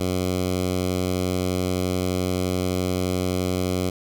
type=tone with notch filter; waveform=10% pulse; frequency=91.6 Hz; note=F#2; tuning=17 cents flat; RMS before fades=-24 dBFS; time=0-3.9 s; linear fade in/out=5 ms; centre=1600 Hz; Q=1.3; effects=none